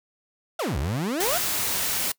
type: exponential two-way sweep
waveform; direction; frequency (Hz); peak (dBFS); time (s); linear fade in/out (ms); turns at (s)
30% pulse; down then up; 751 to 61.74 to 751; -22; 0.59-1.38; 5; 0.78
type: noise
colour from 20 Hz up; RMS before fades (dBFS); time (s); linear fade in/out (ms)
white; -26; 1.2-2.12; 5
effects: noise-tail reverb RT60 0.1 s tail -23 dB re dry